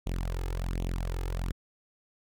sawtooth tone with flanger, 43.87 Hz, F1, 9 cents sharp, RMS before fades -32 dBFS, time 0.06-1.52 s, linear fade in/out 10 ms, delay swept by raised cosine 0.3 to 2.4 ms, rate 1.3 Hz, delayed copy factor +0.8, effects none

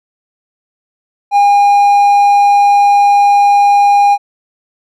triangle tone, 811 Hz, G#5, 41 cents flat, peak -3 dBFS, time 1.31-4.18 s, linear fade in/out 50 ms, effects none

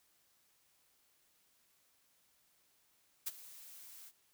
blue noise with ADSR envelope, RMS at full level -36 dBFS, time 3.26-4.12 s, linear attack 14 ms, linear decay 29 ms, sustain -18 dB, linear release 46 ms, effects white hiss -73 dBFS RMS until 4.33 s

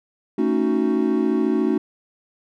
triangle chord, D# half-diminished seventh, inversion second, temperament equal with one note detuned, 222.9 / 277.2 / 311.1 / 370 Hz, A3 / C#4 / D#4 / F#4, +23 / 0 / 0 / 0 cents, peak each -21 dBFS, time 0.38-1.78 s, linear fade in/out 5 ms, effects none

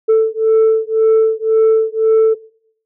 sine beating tone pair, 441.7 / 443.6 Hz, A4 / A4, +7 / +14 cents, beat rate 1.9 Hz, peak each -10 dBFS, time 0.08-2.35 s, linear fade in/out 20 ms, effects noise-tail reverb RT60 0.6 s tail -21 dB re dry + tanh soft clip ceiling -6 dBFS

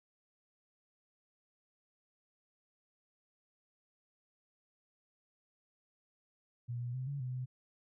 sine tone with pitch steps, 120.3 / 121.5 / 129 / 141.2 / 126.6 / 127.3 Hz, B2 / B2 / C3 / C#3 / B2 / C3, -45 / -28 / -24 / +32 / +43 / -47 cents, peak -36 dBFS, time 6.68-7.46 s, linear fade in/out 20 ms, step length 130 ms, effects none

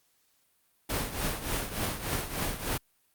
pink noise with tremolo, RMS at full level -29 dBFS, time 0.89-2.78 s, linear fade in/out 10 ms, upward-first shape triangle, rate 3.4 Hz, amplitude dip 75%, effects white hiss -70 dBFS RMS until 3.14 s + Opus 48 kbps

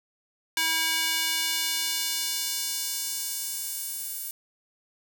square tone with high-pass filter sweep, 322.8 Hz, E4, 36 cents flat, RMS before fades -29 dBFS, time 0.57-4.31 s, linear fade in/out 2 ms, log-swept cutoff 1900 to 11000 Hz, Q 0.87, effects 8-bit

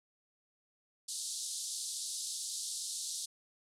white band-pass noise, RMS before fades -40 dBFS, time 1.08-3.26 s, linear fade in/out 10 ms, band 3700 to 10000 Hz, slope 48 dB/octave, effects none

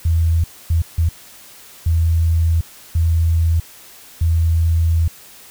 sine tone bursts at uneven times, 82.41 Hz, E2, in tune, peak -12 dBFS, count 6, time 0.05-0.44 / 0.7-0.82 / 0.98-1.09 / 1.86-2.61 / 2.95-3.6 / 4.21-5.08 s, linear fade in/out 5 ms, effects white hiss -42 dBFS RMS until 5.5 s

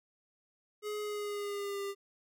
square tone with pitch glide, 420 to 398.5 Hz, G#4 to G4, +19 to +28 cents, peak -36 dBFS, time 0.82-1.95 s, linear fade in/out 50 ms, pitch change -91 cents, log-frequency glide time 1.01-1.82 s, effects none

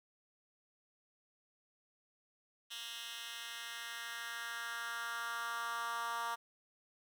10% pulse tone with high-pass filter sweep, 233.1 Hz, A#3, in tune, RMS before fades -42 dBFS, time 2.7-6.36 s, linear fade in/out 20 ms, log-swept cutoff 2800 to 1000 Hz, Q 2.5, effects none

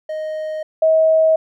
triangle / sine tone pair in turn, 622.3 / 638.3 Hz, D#5 / D#5, 0 / +44 cents, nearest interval unison, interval 44 cents, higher second, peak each -20 / -10 dBFS, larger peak second, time 0.09-0.63 / 0.82-1.36 s, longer neither, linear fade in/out 5 ms, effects none

